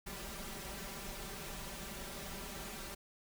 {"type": "noise with comb filter", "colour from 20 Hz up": "pink", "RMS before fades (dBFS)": -45, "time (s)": [0.06, 2.95], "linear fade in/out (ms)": 10, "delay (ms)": 5.1, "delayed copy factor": 0.9, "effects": []}